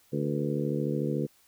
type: harmonic tone with a mistuned harmonic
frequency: 73.42 Hz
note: D2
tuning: in tune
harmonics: 2 / 3 / 4 / 5 / 6 / 7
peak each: -31 / -33 / -34 / -35 / -36 / -36 dBFS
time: 0.12-1.27 s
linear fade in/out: 20 ms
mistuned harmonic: 7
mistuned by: -65 cents
effects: white hiss -63 dBFS RMS until 1.47 s